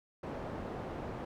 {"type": "low-pass noise", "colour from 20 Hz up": "white", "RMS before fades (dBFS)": -41, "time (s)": [0.23, 1.25], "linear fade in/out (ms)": 5, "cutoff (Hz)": 630, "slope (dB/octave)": 12, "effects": []}